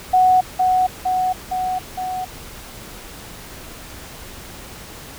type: tone with echo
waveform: sine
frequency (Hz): 740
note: F#5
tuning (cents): 0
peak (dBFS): -10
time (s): 0.13-0.41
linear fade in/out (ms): 10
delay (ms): 460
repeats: 4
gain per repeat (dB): -3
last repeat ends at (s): 2.25
effects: pink hiss -37 dBFS RMS until 5.18 s